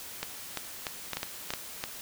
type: clicks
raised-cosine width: 0.2 ms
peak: -14 dBFS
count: 9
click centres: 0.23 / 0.573 / 0.868 / 1.133 / 1.17 / 1.231 / 1.505 / 1.537 / 1.839 s
effects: white hiss -43 dBFS RMS until 2.01 s